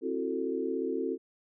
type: chord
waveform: sine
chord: F# half-diminished seventh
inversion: second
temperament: just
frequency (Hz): 266.4 / 333 / 370 / 444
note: C4 / E4 / F#4 / A4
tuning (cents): +31 / +18 / 0 / +16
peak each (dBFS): -35 / -36 / -34 / -34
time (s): 0.01-1.18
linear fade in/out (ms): 50
effects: none